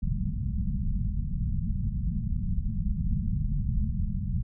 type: low-pass noise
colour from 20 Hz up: pink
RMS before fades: -28 dBFS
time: 0.02-4.43 s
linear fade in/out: 10 ms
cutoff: 220 Hz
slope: 96 dB/octave
effects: none